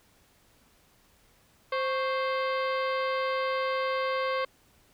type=harmonic tone with a mistuned harmonic; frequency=523.3 Hz; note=C5; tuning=in tune; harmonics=1 / 2 / 3 / 4 / 5 / 6 / 7 / 8 / 9; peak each=-29 / -31 / -38 / -37 / -44 / -44 / -47 / -48 / -48 dBFS; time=1.72-4.45 s; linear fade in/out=5 ms; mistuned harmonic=2; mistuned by=+90 cents; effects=pink hiss -63 dBFS RMS until 4.93 s